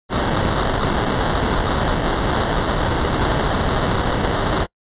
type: noise with sample-and-hold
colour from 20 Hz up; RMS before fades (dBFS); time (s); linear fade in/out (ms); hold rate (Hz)
pink; -19; 0.09-4.67; 50; 2450
effects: noise-tail reverb RT60 0.1 s tail -26 dB re dry + resampled to 8000 Hz